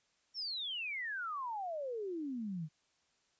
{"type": "exponential sweep", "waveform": "sine", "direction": "down", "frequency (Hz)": [5590, 148], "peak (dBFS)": -37, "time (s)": [0.34, 2.69], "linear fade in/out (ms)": 50, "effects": ["white hiss -75 dBFS RMS until 3.39 s", "resampled to 16000 Hz"]}